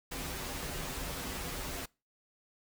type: noise with comb filter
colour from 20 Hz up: pink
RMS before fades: -39 dBFS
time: 0.11-1.86 s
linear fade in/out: 10 ms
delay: 9.3 ms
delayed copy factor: -0.7
effects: noise-tail reverb RT60 0.3 s tail -25 dB re dry